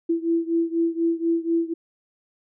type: beating tone pair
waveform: sine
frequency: 331.9 / 336 Hz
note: E4 / E4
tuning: +12 / +33 cents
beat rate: 4.1 Hz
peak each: -22 / -24 dBFS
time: 0.09-1.74 s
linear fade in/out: 10 ms
effects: none